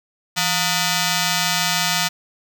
5% pulse ring-modulated tone, 540 Hz, C#5, 45 cents flat, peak -3 dBFS, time 0.36-2.09 s, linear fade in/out 20 ms, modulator 373 Hz, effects none

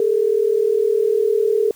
sine tone pair together, 411.3 / 451.1 Hz, G#4 / A4, -17 / +43 cents, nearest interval major second, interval 160 cents, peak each -17 dBFS, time 0-1.71 s, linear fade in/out 2 ms, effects white hiss -49 dBFS RMS until 1.75 s

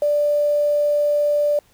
sine tone with quantisation, 587.3 Hz, D5, in tune, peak -15 dBFS, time 0.02-1.59 s, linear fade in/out 2 ms, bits 7, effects pink hiss -57 dBFS RMS until 1.73 s

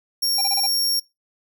sawtooth tone, 5530 Hz, F8, 18 cents flat, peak -16 dBFS, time 0.22-1 s, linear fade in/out 10 ms
square tone bursts, 793 Hz, G5, 20 cents sharp, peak -26 dBFS, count 5, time 0.38-0.666 s, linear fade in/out 5 ms, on 34 ms, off 29 ms
effects noise-tail reverb RT60 0.2 s tail -21 dB re dry

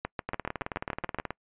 two click trains, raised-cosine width 0.5 ms, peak -17 / -15 dBFS, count 20 / 9, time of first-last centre 0.29-1.306 / 0.05-1.186 s, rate 18.7 / 7.04 Hz, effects noise-tail reverb RT60 0.1 s tail -26 dB re dry + resampled to 8000 Hz

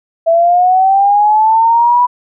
sine linear sweep, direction up, 656 to 987.8 Hz, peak -6 dBFS, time 0.26-2.07 s, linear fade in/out 20 ms, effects none

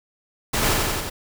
pink noise with echo, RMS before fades -22 dBFS, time 0.53-0.74 s, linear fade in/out 10 ms, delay 90 ms, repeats 4, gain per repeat -2 dB, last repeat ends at 1.1 s, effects none

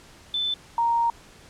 sine tone pair in turn, 3520 / 932.3 Hz, A7 / A#5, 0 / 0 cents, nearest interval octave + major seventh, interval 2300 cents, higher first, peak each -23 / -19 dBFS, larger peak second, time 0.34-0.54 / 0.78-1.1 s, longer second, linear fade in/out 2 ms, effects pink hiss -50 dBFS RMS until 1.49 s + low-pass 9000 Hz 12 dB/octave

